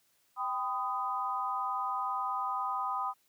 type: chord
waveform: sine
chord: G augmented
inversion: none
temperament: equal with one note detuned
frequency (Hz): 784 / 1006.2 / 1244.5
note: G5 / B5 / D#6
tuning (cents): 0 / +32 / 0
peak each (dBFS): -37 / -35 / -34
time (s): 0.36-3.14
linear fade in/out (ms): 50
effects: white hiss -71 dBFS RMS until 3.28 s + high-pass 60 Hz 12 dB/octave